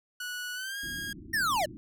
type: tone with pitch glide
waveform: sawtooth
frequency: 1471 to 1632.2 Hz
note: F#6 to G#6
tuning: -11 to -31 cents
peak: -31 dBFS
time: 0.2-1.13 s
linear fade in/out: 5 ms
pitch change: +180 cents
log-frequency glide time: 0.54-0.78 s
type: low-pass noise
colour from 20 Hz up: white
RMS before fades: -45 dBFS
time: 0.83-1.77 s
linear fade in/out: 0 ms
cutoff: 350 Hz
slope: 96 dB/octave
type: linear sweep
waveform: square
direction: down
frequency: 1876 to 554.4 Hz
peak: -26 dBFS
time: 1.33-1.66 s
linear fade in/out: 10 ms
effects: none